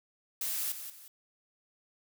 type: noise with echo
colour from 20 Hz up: blue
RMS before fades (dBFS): -34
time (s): 0.41-0.72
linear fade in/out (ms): 2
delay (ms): 180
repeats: 2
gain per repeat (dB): -9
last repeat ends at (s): 1.08
effects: none